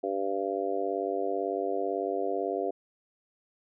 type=harmonic tone; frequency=98 Hz; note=G2; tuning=in tune; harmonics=3 / 4 / 5 / 6 / 7; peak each=-37 / -32 / -34 / -37 / -33 dBFS; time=0.03-2.71 s; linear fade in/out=10 ms; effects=none